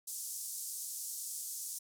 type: band-pass noise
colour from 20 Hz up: white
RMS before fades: -42 dBFS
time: 0.07-1.79 s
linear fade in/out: 10 ms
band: 5900 to 12000 Hz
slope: 24 dB/octave
effects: none